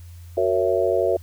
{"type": "chord", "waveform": "sine", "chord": "F# dominant seventh", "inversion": "none", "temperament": "just", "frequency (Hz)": [370, 462.5, 555, 666], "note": ["F#4", "A#4", "C#5", "E5"], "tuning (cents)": [0, -14, 2, 18], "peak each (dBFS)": -23, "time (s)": [0.37, 1.17], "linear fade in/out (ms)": 5, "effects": ["added 86 Hz sine -38 dBFS peak until 1.22 s", "white hiss -55 dBFS RMS until 1.22 s"]}